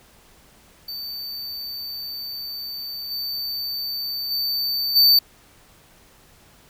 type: tone with level steps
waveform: square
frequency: 4569 Hz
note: D8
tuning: 48 cents flat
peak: -30 / -26 / -22 / -12 dBFS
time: 0.88-5.19 s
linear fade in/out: 5 ms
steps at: 3.1 / 4.3 / 4.95 s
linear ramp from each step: 20 ms
effects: pink hiss -53 dBFS RMS until 6.69 s